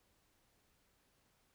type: silence
effects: pink hiss -75 dBFS RMS until 1.54 s